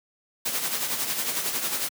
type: noise with tremolo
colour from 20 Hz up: white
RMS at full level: -26 dBFS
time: 0.45-1.89 s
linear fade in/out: 10 ms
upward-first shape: sine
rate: 11 Hz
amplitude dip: 50%
effects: high-pass 150 Hz 12 dB/octave